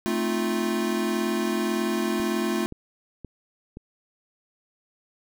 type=chord; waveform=square; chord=F dominant seventh; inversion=first; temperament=equal; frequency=220 / 261.6 / 311.1 / 349.2 Hz; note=A3 / C4 / Eb4 / F4; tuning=0 / 0 / 0 / 0 cents; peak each=-28 / -33 / -34 / -28 dBFS; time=0.06-2.66 s; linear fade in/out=0 ms
type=click train; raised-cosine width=3 ms; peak=-25 dBFS; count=4; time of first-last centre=2.2-3.771 s; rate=1.91 Hz
effects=none